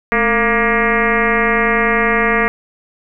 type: tone with frequency modulation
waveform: sine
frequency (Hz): 1174.7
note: D6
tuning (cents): 0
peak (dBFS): -11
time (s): 0.12-2.48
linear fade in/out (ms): 0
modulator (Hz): 240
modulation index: 4.3
effects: none